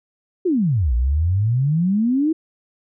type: exponential two-way sweep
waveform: sine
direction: down then up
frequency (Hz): 391.6 to 56.8 to 329.6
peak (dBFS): -15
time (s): 0.45-2.33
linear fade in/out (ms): 10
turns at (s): 0.94
effects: none